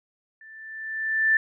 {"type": "tone with level ramp", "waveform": "sine", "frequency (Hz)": 1768, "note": "A6", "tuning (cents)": 8, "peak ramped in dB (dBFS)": [-45, -15], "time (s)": [0.41, 1.37], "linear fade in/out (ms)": 2, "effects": []}